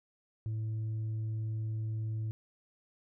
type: tone with tanh clipping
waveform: triangle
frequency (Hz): 109.8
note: A2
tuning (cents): -3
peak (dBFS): -33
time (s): 0.46-2.31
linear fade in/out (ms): 0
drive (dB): 7
effects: none